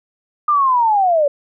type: linear sweep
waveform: sine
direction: down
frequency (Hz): 1217 to 556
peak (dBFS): -11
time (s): 0.48-1.28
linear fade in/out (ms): 5
effects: none